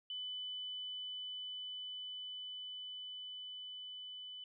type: tone with level ramp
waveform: sine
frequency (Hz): 3000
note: F#7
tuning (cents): +23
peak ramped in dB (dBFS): -40 to -46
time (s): 0.1-4.44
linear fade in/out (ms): 2
effects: none

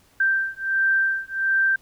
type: beating tone pair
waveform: sine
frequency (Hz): 1568 / 1569.4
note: G6 / G6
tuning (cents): 0 / +2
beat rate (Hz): 1.4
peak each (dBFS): -22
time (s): 0.2-1.76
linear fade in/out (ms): 5
effects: pink hiss -58 dBFS RMS until 1.81 s

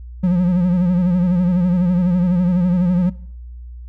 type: tone with vibrato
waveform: triangle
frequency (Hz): 178.8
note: F3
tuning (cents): +41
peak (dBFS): -10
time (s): 0.23-3.1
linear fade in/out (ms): 10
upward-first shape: sine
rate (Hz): 12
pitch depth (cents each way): 62
effects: noise-tail reverb RT60 0.7 s tail -22 dB re dry + added 60 Hz sine -31 dBFS peak until 3.88 s

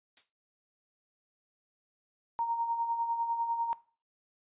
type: noise with exponential decay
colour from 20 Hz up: blue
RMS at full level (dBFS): -45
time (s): 0.17-0.31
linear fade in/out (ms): 1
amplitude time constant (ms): 29
type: tone with tremolo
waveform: sine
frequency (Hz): 929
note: A#5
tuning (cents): -6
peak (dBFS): -27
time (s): 2.39-3.73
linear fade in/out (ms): 0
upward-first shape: sine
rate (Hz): 10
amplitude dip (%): 55
effects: noise-tail reverb RT60 0.4 s tail -20 dB re dry + resampled to 8000 Hz

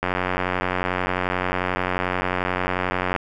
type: click train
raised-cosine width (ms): 0.5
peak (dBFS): -7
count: 287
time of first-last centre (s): 0.03-3.163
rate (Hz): 91.3
effects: none

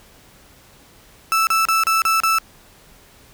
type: tone bursts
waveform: 35% pulse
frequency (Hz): 1318.5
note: E6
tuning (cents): 0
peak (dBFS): -13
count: 6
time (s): 1.32-2.385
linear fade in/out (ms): 0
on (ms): 150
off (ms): 33
effects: pink hiss -49 dBFS RMS until 3.33 s

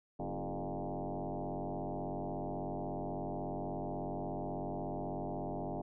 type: tone with frequency modulation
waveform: sine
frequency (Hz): 220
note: A3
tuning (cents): 0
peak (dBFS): -36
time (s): 0.19-5.82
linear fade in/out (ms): 10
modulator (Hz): 96.4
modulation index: 6.1
effects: none

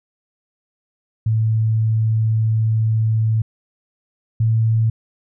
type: tone pair in turn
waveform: sine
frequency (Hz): 110.7 / 112.12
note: A2 / A2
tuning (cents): +11 / +33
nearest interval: unison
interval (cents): 22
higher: second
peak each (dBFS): -14 / -13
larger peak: second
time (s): 1.26-3.42 / 4.4-4.9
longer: first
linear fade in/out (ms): 5
effects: none

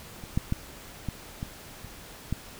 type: clicks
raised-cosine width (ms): 5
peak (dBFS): -28 / -12 / -13 / -18 / -20 / -29 / -15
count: 7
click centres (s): 0.238 / 0.375 / 0.524 / 1.087 / 1.429 / 1.847 / 2.326
effects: pink hiss -46 dBFS RMS until 2.59 s

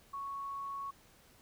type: tone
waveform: sine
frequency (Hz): 1108.7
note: C#6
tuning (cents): 0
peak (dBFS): -38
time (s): 0.13-0.91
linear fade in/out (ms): 10
effects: pink hiss -63 dBFS RMS until 1.41 s

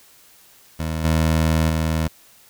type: tone with level steps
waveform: 20% pulse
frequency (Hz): 80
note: D#2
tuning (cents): +49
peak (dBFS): -18 / -11 / -14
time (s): 0.79-2.08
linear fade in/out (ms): 10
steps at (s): 1.04 / 1.69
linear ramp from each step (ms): 5
effects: white hiss -51 dBFS RMS until 2.49 s

